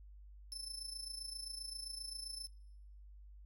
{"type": "tone with amplitude modulation", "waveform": "30% pulse", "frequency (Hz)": 5274, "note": "E8", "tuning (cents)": 0, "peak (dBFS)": -37, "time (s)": [0.52, 2.47], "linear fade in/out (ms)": 0, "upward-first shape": "sine", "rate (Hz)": 27.6, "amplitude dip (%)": 70, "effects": ["noise-tail reverb RT60 1.0 s tail -25 dB re dry", "added 50 Hz sine -53 dBFS peak until 3.45 s"]}